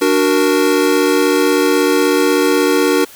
square chord, D augmented, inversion none, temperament equal, 293.7 / 370 / 466.2 Hz, D4 / F#4 / A#4, 0 / 0 / 0 cents, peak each -16 dBFS, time 0.01-3.05 s, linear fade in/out 10 ms, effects white hiss -39 dBFS RMS until 3.15 s

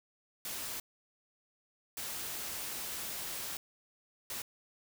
white noise bursts at uneven times, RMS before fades -40 dBFS, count 3, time 0.45-0.8 / 1.97-3.57 / 4.3-4.42 s, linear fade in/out 2 ms, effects none

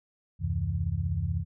sine tone cluster, 75.2 / 91.6 / 127.2 / 160.9 Hz, D2 / F#2 / C3 / E3, +42 / -17 / -48 / -42 cents, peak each -33 / -29 / -35 / -34 dBFS, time 0.39-1.45 s, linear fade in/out 50 ms, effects none

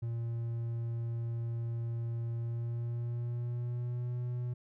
triangle tone with pitch glide, 116.54 to 122.62 Hz, A#2 to B2, 0 to -12 cents, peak -31 dBFS, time 0.02-4.54 s, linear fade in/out 10 ms, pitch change +88 cents, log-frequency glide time 2.36-4.17 s, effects none

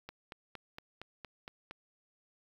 click train, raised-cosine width 0.3 ms, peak -28 dBFS, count 8, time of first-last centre 0.09-1.71 s, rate 4.32 Hz, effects 9-bit

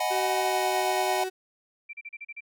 square chord, G# minor seventh, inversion second, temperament equal, 622.3 / 740 / 830.6 / 987.8 Hz, D#5 / F#5 / G#5 / B5, 0 / 0 / 0 / 0 cents, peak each -32 / -29 / -32 / -35 dBFS, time 0-1.24 s, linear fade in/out 5 ms
35% pulse tone with pitch glide, 377.1 to 374.5 Hz, F#4 to F#4, +33 to +21 cents, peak -28 dBFS, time 0.1-1.3 s, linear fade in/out 20 ms, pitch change -12 cents, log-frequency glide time 0.35-0.62 s
sine tone bursts, 2349 Hz, D7, in tune, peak -36 dBFS, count 7, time 1.89-2.407 s, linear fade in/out 10 ms, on 43 ms, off 36 ms
effects none

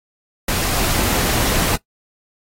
pink noise, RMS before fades -19 dBFS, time 0.48-1.76 s, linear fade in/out 5 ms, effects noise-tail reverb RT60 0.1 s tail -18 dB re dry + AAC 48 kbps

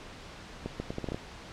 accelerating click train, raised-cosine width 2 ms, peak -20 dBFS, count 8, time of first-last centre 0.66-1.145 s, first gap 140 ms, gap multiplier 0.75, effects pink hiss -46 dBFS RMS until 1.52 s + low-pass 5000 Hz 12 dB/octave

